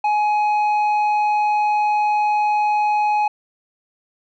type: tone with low-pass filter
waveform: square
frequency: 840 Hz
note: G#5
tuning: 19 cents sharp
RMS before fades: -18 dBFS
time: 0.04-3.28 s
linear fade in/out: 5 ms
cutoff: 1800 Hz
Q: 1.6
effects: none